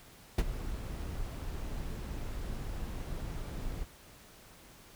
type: noise with ADSR envelope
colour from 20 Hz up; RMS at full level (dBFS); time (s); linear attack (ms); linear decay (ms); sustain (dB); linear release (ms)
brown; -21; 0.38-3.86; 5; 38; -17; 40
effects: pink hiss -56 dBFS RMS until 4.95 s